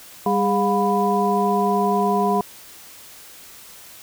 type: tone cluster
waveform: sine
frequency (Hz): 198.9 / 409.6 / 714 / 991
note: G3 / G#4 / F5 / B5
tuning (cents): +25 / -24 / +38 / +6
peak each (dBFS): -22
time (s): 0.26-2.41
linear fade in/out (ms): 2
effects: white hiss -43 dBFS RMS until 4.02 s